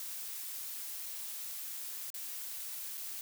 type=noise with dropouts; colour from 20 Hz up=blue; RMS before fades=-42 dBFS; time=0-3.21 s; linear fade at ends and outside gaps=1 ms; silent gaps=2.103-2.142 / 2.973-2.977 s; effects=none